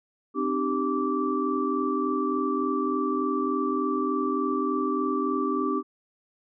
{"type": "tone cluster", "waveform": "sine", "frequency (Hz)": [260.3, 303.7, 391.6, 1164], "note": ["C4", "D#4", "G4", "D6"], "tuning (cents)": [-9, -42, -2, -16], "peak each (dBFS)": -29, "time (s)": [0.34, 5.83], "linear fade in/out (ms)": 50, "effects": []}